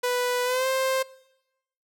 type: tone with pitch glide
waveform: sawtooth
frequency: 493.9 to 526.3 Hz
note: B4 to C5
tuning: 0 to +10 cents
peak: -19 dBFS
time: 0.03-1.03 s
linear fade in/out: 10 ms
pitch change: +110 cents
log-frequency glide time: 0.44-0.67 s
effects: noise-tail reverb RT60 0.9 s tail -21 dB re dry